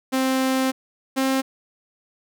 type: tone pair in turn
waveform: sawtooth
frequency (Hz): 262.4 / 265.8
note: C4 / C4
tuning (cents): +5 / +27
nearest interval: unison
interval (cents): 22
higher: second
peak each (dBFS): -15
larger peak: neither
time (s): 0.12-0.72 / 1.16-1.42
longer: first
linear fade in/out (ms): 20
effects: none